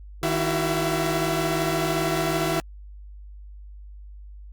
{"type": "tone cluster", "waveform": "sawtooth", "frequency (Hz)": [156.6, 330.8, 376.2, 675], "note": ["D#3", "E4", "F#4", "E5"], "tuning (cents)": [11, 6, 29, 41], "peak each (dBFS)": -24, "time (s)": [0.23, 2.6], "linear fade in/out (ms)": 0, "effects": ["added 50 Hz sine -39 dBFS peak until 4.52 s", "Opus 48 kbps"]}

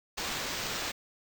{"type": "noise with sample-and-hold", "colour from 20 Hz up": "violet", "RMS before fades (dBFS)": -35, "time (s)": [0.17, 0.92], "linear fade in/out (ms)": 10, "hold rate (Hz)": 11025, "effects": []}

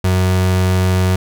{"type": "tone", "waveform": "35% pulse", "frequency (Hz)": 92.5, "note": "F#2", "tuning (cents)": 0, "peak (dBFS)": -10, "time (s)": [0.04, 1.16], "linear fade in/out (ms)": 5, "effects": []}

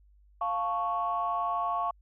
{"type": "chord", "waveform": "sine", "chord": "F augmented", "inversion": "none", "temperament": "equal", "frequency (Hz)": [698.5, 880, 1108.7], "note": ["F5", "A5", "C#6"], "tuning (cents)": [0, 0, 0], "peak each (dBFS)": [-31, -35, -29], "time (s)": [0.41, 1.91], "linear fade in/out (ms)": 5, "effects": ["tanh soft clip ceiling -19 dBFS", "added 50 Hz sine -57 dBFS peak until 2.01 s"]}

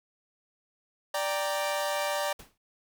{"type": "chord", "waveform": "sawtooth", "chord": "G minor", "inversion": "second", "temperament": "equal", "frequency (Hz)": [587.3, 784, 932.3], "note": ["D5", "G5", "Bb5"], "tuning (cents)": [0, 0, 0], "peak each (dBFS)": [-26, -31, -31], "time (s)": [1.14, 2.33], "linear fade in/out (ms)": 5}
{"type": "noise with exponential decay", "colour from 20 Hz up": "pink", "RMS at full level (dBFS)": -43, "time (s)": [2.39, 2.58], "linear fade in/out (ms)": 5, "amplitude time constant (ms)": 41}
{"effects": []}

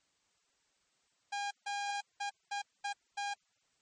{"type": "tone bursts at uneven times", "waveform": "sawtooth", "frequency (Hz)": 810, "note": "G#5", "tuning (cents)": -43, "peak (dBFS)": -31, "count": 6, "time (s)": [[1.32, 1.51], [1.66, 2.01], [2.2, 2.3], [2.51, 2.62], [2.84, 2.93], [3.17, 3.34]], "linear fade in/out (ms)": 10, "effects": ["white hiss -75 dBFS RMS until 3.81 s", "MP3 32 kbps"]}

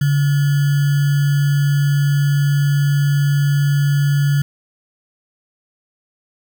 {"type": "tone with sample-and-hold", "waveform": "sine", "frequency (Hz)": 142.7, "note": "D3", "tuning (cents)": -49, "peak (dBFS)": -12, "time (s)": [0.01, 4.42], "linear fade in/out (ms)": 5, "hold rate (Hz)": 1575, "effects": []}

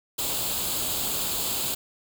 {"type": "noise with comb filter", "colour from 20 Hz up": "white", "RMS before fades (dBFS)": -28, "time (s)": [0.18, 1.75], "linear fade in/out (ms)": 10, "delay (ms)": 0.26, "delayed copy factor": 0.65, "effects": []}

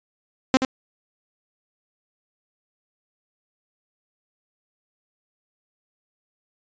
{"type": "tone with echo", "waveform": "sawtooth", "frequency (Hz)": 261.6, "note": "C4", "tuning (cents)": 0, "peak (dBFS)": -9, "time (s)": [0.54, 0.57], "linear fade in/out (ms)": 0, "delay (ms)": 79, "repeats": 1, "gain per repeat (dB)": -7, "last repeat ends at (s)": 0.649, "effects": ["resampled to 16000 Hz"]}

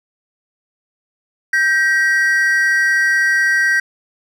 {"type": "tone pair together", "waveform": "triangle", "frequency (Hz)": [1568, 1904.1], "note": ["G6", "A#6"], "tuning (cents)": [0, 36], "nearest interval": "minor third", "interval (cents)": 336, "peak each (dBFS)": -13, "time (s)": [1.53, 3.8], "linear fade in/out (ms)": 5, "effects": []}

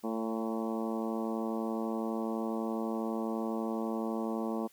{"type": "harmonic tone with a mistuned harmonic", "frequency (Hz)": 112, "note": "A2", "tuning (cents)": 31, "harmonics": [2, 3, 4, 5, 6, 7, 8, 9, 10], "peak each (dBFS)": [-34, -38, -40, -42, -44, -45, -46, -47, -48], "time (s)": [0.03, 4.68], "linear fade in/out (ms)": 20, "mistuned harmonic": 6, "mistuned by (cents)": 23, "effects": ["white hiss -63 dBFS RMS until 4.72 s", "high-pass 60 Hz 12 dB/octave"]}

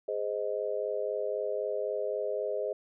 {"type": "chord", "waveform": "sine", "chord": "Ab major", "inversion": "none", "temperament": "just", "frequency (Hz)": [415.3, 519.1, 623], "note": ["Ab4", "C5", "Eb5"], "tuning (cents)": [0, -14, 2], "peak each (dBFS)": -34, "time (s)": [0.08, 2.73], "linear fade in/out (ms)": 5, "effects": []}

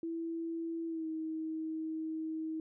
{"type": "tone with pitch glide", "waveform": "sine", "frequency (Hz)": [330.7, 317.8], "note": ["E4", "D#4"], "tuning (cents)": [6, 37], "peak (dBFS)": -35, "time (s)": [0.03, 2.6], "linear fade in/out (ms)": 2, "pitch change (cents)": -69, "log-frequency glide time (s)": [0.87, 1.07], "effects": []}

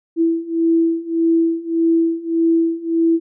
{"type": "beating tone pair", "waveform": "sine", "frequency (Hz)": [329.6, 331.3], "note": ["E4", "E4"], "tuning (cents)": [0, 9], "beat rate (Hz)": 1.7, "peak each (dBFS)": [-18, -16], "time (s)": [0.16, 3.2], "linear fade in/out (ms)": 50, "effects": []}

